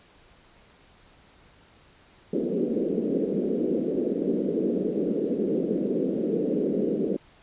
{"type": "band-pass noise", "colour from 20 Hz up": "white", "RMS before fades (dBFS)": -26, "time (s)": [2.33, 7.17], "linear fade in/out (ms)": 5, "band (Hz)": [180, 480], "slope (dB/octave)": 48, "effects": ["pink hiss -56 dBFS RMS until 7.42 s", "resampled to 8000 Hz"]}